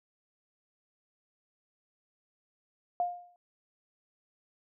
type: tone with exponential decay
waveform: sine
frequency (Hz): 707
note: F5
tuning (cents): +21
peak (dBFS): -24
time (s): 3-3.36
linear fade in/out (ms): 1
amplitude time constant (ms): 78
effects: none